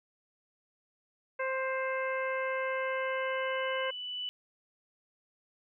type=harmonic tone; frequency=525 Hz; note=C5; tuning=6 cents sharp; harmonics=1 / 2 / 3 / 4 / 5; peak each=-33 / -37 / -37 / -39 / -45 dBFS; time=1.39-3.91 s; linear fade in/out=10 ms
type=tone with exponential growth; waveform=sine; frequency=2976 Hz; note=F#7; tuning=9 cents sharp; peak=-33 dBFS; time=1.39-4.29 s; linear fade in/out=0 ms; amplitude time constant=630 ms
effects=none